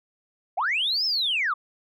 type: linear two-way sweep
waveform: sine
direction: up then down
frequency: 625 to 5360 to 1087 Hz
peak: -21 dBFS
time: 0.57-1.54 s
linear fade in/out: 10 ms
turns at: 1.05 s
effects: tanh soft clip ceiling -17 dBFS